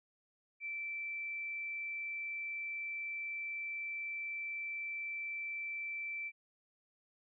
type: tone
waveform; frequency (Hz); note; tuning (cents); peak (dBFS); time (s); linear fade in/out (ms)
sine; 2332; D7; -13; -38; 0.6-6.32; 50
effects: none